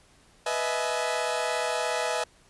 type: chord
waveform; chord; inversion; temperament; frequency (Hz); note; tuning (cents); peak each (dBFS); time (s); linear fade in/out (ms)
sawtooth; E major seventh; second; equal with one note detuned; 493.9 / 622.3 / 659.3 / 847.6; B4 / D#5 / E5 / G#5; 0 / 0 / 0 / +35; -28; 0.46-2.24; 5
effects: pink hiss -59 dBFS RMS until 2.49 s + resampled to 24000 Hz